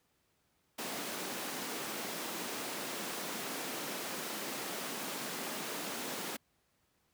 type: high-pass noise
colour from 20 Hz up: pink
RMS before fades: -40 dBFS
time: 0.78-6.37 s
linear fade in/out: 10 ms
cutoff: 200 Hz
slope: 24 dB/octave
effects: pink hiss -75 dBFS RMS until 7.13 s + high-pass 60 Hz 12 dB/octave